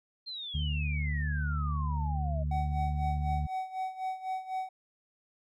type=exponential sweep; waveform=sine; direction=down; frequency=4229 to 616 Hz; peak=-37 dBFS; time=0.26-2.44 s; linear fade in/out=20 ms
type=harmonic tone; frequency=73.42 Hz; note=D2; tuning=in tune; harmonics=1 / 2 / 3; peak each=-30 / -34 / -46 dBFS; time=0.54-3.47 s; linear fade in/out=10 ms
type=tone with tremolo; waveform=triangle; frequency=753 Hz; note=F#5; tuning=30 cents sharp; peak=-28 dBFS; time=2.51-4.69 s; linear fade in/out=5 ms; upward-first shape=sine; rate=4 Hz; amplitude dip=80%
effects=none